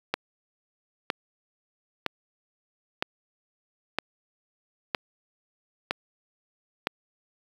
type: click train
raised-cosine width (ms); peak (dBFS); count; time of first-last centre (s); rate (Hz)
0.3; -8; 8; 0.14-6.871; 1.04
effects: high-pass 200 Hz 12 dB/octave + 7-bit